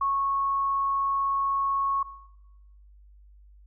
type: tone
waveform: sine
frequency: 1101 Hz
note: C#6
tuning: 12 cents flat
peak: -23 dBFS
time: 0.01-2.03 s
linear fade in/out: 5 ms
effects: noise-tail reverb RT60 0.9 s tail -17 dB re dry + added 50 Hz sine -50 dBFS peak until 3.66 s